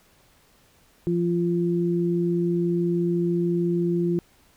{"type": "tone pair together", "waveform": "sine", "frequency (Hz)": [172.35, 346.3], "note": ["F3", "F4"], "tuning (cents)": [-23, -15], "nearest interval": "octave", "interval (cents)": 1208, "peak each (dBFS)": -23, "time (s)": [1.07, 4.19], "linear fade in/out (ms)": 0, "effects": ["pink hiss -59 dBFS RMS until 4.56 s"]}